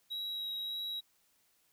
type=tone with vibrato; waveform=triangle; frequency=3852 Hz; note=B7; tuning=44 cents flat; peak=-35 dBFS; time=0.1-1.01 s; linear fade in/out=20 ms; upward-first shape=sine; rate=1.7 Hz; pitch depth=10 cents each way; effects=white hiss -72 dBFS RMS until 1.72 s